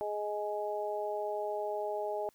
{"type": "harmonic tone", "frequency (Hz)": 208.7, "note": "G#3", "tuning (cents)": 9, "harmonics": [2, 3, 4], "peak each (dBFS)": [-37, -36, -38], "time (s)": [0.01, 2.29], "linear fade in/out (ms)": 0, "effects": ["white hiss -69 dBFS RMS until 2.34 s"]}